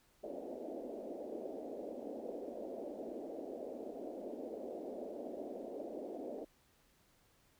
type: band-pass noise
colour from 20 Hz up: white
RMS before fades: -45 dBFS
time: 0.23-6.45 s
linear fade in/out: 10 ms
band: 230 to 650 Hz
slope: 48 dB/octave
effects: pink hiss -71 dBFS RMS until 7.59 s